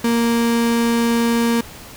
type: tone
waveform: 35% pulse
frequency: 233.1 Hz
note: A#3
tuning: in tune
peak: -13 dBFS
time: 0.04-1.61 s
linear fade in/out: 5 ms
effects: pink hiss -38 dBFS RMS until 1.96 s